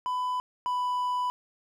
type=tone pair in turn; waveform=triangle; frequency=1000 / 992.5 Hz; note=B5 / B5; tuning=+21 / +8 cents; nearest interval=unison; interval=13 cents; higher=first; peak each=-25 / -24 dBFS; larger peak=second; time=0.06-0.4 / 0.66-1.3 s; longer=second; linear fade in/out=0 ms; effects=none